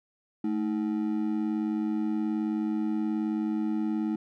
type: ring-modulated tone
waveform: triangle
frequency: 267.1 Hz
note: C4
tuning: 36 cents sharp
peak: -21 dBFS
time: 0.44-4.16 s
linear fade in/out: 5 ms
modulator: 49.4 Hz
effects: none